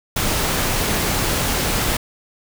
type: noise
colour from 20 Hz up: pink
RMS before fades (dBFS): -20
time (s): 0.16-1.97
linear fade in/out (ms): 5
effects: none